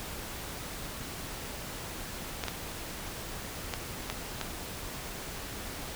clicks, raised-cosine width 0.2 ms, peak -15 dBFS, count 5, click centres 2.438 / 2.483 / 3.738 / 4.1 / 4.413 s, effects pink hiss -40 dBFS RMS until 5.95 s

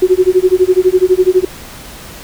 sine tone with tremolo, 369 Hz, F#4, 5 cents flat, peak -3 dBFS, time 0.02-1.45 s, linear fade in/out 5 ms, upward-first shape sine, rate 12 Hz, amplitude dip 100%, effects pink hiss -32 dBFS RMS until 2.23 s

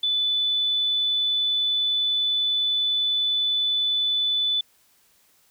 sine tone, 3490 Hz, A7, 15 cents flat, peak -20 dBFS, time 0.03-4.61 s, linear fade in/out 5 ms, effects white hiss -61 dBFS RMS until 5.5 s

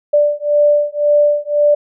sine beating tone pair, 587.3 / 589.2 Hz, D5 / D5, 0 / +6 cents, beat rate 1.9 Hz, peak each -13 dBFS, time 0.13-1.75 s, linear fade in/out 10 ms, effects none

